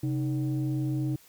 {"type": "tone pair together", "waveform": "sine", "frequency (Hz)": [132.69, 310], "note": ["C3", "D#4"], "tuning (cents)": [25, -6], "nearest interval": "octave + minor third", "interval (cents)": 1469, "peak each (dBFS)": [-26, -29], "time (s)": [0.03, 1.16], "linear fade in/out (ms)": 5, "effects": ["tanh soft clip ceiling -22 dBFS", "white hiss -57 dBFS RMS until 1.28 s"]}